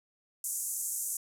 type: band-pass noise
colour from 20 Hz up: pink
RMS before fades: -35 dBFS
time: 0.44-1.17 s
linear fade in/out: 2 ms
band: 6700 to 13000 Hz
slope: 48 dB/octave
effects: none